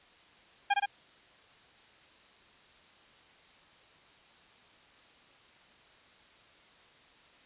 sawtooth tone with echo, 807 Hz, G#5, 50 cents flat, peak -19 dBFS, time 0.7-0.74 s, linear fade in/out 10 ms, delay 60 ms, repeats 2, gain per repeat -2 dB, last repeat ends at 0.86 s, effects white hiss -59 dBFS RMS until 7.45 s + resampled to 8000 Hz

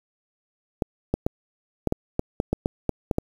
clicks, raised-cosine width 2 ms, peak -8 dBFS, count 12, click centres 0.822 / 1.14 / 1.265 / 1.873 / 1.924 / 2.194 / 2.401 / 2.53 / 2.659 / 2.893 / 3.112 / 3.184 s, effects 7-bit

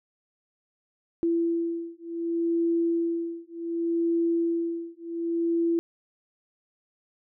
sine beating tone pair, 335.7 / 336.37 Hz, E4 / E4, +32 / +35 cents, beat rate 0.67 Hz, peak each -27 dBFS, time 1.23-5.79 s, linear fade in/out 0 ms, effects none

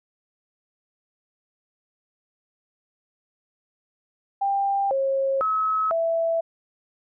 sine tone with pitch steps, 793 / 541 / 1286 / 662 Hz, G5 / C#5 / E6 / E5, +20 / -42 / -43 / +7 cents, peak -20 dBFS, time 4.41-6.41 s, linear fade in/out 10 ms, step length 500 ms, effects none

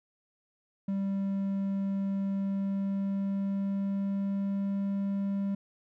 triangle tone with pitch glide, 196 to 197.93 Hz, G3 to G3, 0 to +17 cents, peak -26 dBFS, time 0.88-5.55 s, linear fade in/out 5 ms, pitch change +17 cents, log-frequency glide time 2.4-4.82 s, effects none

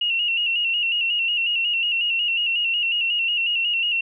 sine tone with vibrato, 2794 Hz, F7, in tune, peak -19 dBFS, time 0.01-4.01 s, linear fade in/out 5 ms, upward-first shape square, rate 5.5 Hz, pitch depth 48 cents each way, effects none

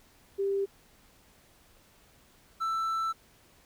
sine / triangle tone pair in turn, 394.7 / 1327.6 Hz, G4 / E6, +12 / +12 cents, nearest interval octave + major sixth, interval 2100 cents, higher second, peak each -26 dBFS, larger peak neither, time 0.38-0.66 / 2.6-3.13 s, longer second, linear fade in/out 20 ms, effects pink hiss -61 dBFS RMS until 3.65 s

